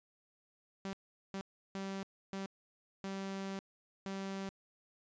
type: tone bursts at uneven times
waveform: sawtooth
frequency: 194.2 Hz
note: G3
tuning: 16 cents flat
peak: -35 dBFS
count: 6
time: 0.85-0.93 / 1.34-1.41 / 1.75-2.03 / 2.33-2.46 / 3.04-3.59 / 4.06-4.49 s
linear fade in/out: 0 ms
effects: resampled to 16000 Hz